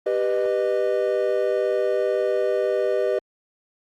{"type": "chord", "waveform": "triangle", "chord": "G augmented", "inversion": "none", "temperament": "equal with one note detuned", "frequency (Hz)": [392, 493.9, 614.4], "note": ["G4", "B4", "D#5"], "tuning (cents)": [0, 0, -22], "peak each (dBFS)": -22, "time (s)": [0.06, 3.19], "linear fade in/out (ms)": 5, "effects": ["Opus 24 kbps"]}